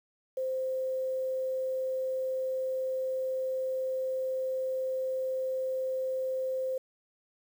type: tone with quantisation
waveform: sine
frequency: 521 Hz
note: C5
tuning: 7 cents flat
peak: -29 dBFS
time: 0.37-6.78 s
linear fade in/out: 5 ms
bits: 9
effects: none